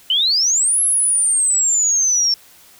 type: exponential two-way sweep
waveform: sine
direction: up then down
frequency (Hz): 2960 to 11175 to 5410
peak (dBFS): -13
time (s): 0.1-2.34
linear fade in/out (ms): 2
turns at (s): 0.81
effects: white hiss -47 dBFS RMS until 2.79 s